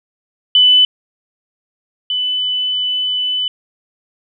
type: tone pair in turn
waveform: sine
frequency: 2999 / 2999 Hz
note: F#7 / F#7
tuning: +23 / +23 cents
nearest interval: unison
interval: 0 cents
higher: neither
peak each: -6 / -15 dBFS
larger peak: first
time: 0.55-0.85 / 2.1-3.48 s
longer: second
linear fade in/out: 2 ms
effects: none